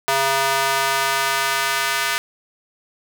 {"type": "tone with high-pass filter sweep", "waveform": "square", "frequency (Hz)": 136, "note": "C#3", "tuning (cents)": -33, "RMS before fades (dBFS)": -20, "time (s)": [0.08, 2.18], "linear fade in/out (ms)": 0, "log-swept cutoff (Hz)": [780, 1500], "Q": 1.2, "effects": []}